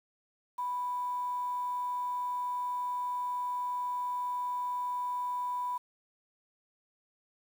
sine tone with quantisation, 987.8 Hz, B5, in tune, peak -31 dBFS, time 0.58-5.78 s, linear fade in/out 10 ms, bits 9, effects none

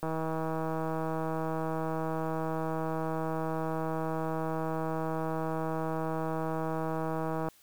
click train, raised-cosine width 1 ms, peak -20 dBFS, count 1194, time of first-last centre 0.03-7.486 s, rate 160 Hz, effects white hiss -61 dBFS RMS until 7.62 s

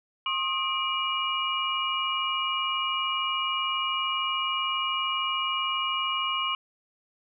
sine tone cluster, 1072 / 1245 / 2357 / 2889 Hz, C6 / D#6 / D7 / F#7, +42 / +1 / +6 / -42 cents, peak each -30 / -34 / -33 / -29 dBFS, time 0.26-6.55 s, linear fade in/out 2 ms, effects none

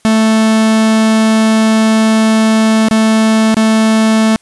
45% pulse tone with dropouts, 220.2 Hz, A3, 2 cents sharp, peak -7 dBFS, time 0.05-4.36 s, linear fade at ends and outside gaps 0 ms, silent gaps 2.885-2.911 / 3.544-3.568 s, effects white hiss -52 dBFS RMS until 4.41 s + resampled to 24000 Hz

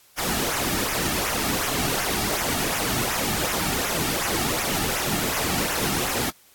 pink noise with flanger, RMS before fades -25 dBFS, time 0.17-6.31 s, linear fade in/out 20 ms, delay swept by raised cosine 0.22 to 2.02 ms, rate 2.7 Hz, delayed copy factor -0.7, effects white hiss -55 dBFS RMS until 6.54 s + AAC 64 kbps

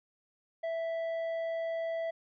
triangle tone with tanh clipping, 659.3 Hz, E5, in tune, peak -33 dBFS, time 0.63-2.11 s, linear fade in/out 10 ms, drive 11 dB, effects none

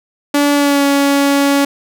sawtooth tone with pitch glide, 287.9 to 280.8 Hz, D4 to C#4, -34 to +22 cents, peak -6 dBFS, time 0.34-1.65 s, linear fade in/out 5 ms, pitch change -44 cents, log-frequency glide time 0.54-0.84 s, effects none

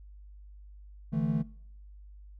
triangle chord, D suspended second, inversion none, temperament equal with one note detuned, 148.2 / 164.81 / 220 Hz, D3 / E3 / A3, +16 / 0 / 0 cents, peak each -29 dBFS, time 1.12-1.43 s, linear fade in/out 20 ms, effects noise-tail reverb RT60 0.6 s tail -22 dB re dry + added 50 Hz sine -47 dBFS peak until 2.39 s

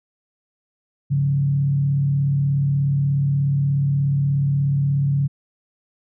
sine tone with frequency modulation, 140.1 Hz, C#3, 19 cents sharp, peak -16 dBFS, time 1.1-5.28 s, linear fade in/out 20 ms, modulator 36.7 Hz, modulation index 0.4, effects none

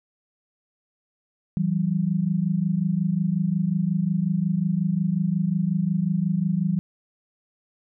sine tone pair together, 164.81 / 190.35 Hz, E3 / F#3, 0 / +49 cents, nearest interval major second, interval 249 cents, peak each -23 dBFS, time 1.57-6.79 s, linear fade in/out 0 ms, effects none

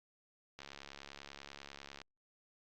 click train, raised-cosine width 0.2 ms, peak -30 dBFS, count 101, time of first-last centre 0.59-2.017 s, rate 70.1 Hz, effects low-pass 6000 Hz 12 dB/octave + Opus 48 kbps

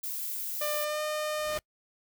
violet noise, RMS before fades -35 dBFS, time 0.03-0.85 s, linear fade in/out 10 ms
sawtooth tone with pitch glide, 598 to 608.8 Hz, D5 to D#5, +31 to -38 cents, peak -26 dBFS, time 0.61-1.58 s, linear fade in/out 5 ms, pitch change +31 cents, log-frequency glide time 0.81-1.02 s
pink noise with exponential growth, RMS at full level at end -38 dBFS, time 1.24-1.59 s, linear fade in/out 0 ms, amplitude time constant 75 ms
effects noise-tail reverb RT60 0.1 s tail -26 dB re dry

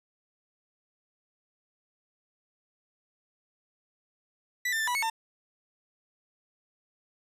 40% pulse tone with pitch steps, 1971 / 1791 / 1769 / 980 / 2204 / 901 Hz, B6 / A6 / A6 / B5 / C#7 / A5, -4 / +30 / +9 / -14 / -11 / +41 cents, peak -26 dBFS, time 4.65-5.1 s, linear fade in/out 5 ms, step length 75 ms, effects resampled to 32000 Hz

